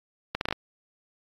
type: accelerating click train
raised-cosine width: 0.3 ms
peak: -11 dBFS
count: 6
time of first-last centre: 0.35-0.526 s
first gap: 61 ms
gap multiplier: 0.72
effects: AAC 32 kbps